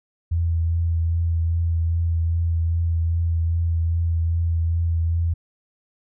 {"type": "tone with vibrato", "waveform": "sine", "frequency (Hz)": 83.4, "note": "E2", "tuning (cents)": 21, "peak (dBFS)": -18, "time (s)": [0.31, 5.34], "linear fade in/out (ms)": 10, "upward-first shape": "triangle", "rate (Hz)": 2.5, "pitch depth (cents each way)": 22, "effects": []}